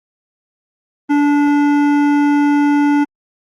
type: tone with hard clipping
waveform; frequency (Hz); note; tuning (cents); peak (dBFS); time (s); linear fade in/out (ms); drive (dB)
sine; 290; D4; -22; -12; 1.09-3.05; 20; 13
effects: Opus 24 kbps